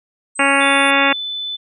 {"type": "exponential sweep", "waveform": "sine", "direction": "up", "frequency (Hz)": [8150, 9870], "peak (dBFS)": -29, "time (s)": [0.35, 0.91], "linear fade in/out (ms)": 10}
{"type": "harmonic tone", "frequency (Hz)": 277.2, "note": "C#4", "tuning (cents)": 0, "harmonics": [1, 2, 3, 4, 5, 6, 7, 8, 9, 10], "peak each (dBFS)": [-21, -21, -21, -21, -21, -21, -21, -21, -21, -21], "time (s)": [0.39, 1.13], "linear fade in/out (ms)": 5}
{"type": "tone", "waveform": "sine", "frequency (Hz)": 3506, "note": "A7", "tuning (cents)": -7, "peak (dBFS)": -22, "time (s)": [0.6, 1.57], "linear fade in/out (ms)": 20}
{"effects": []}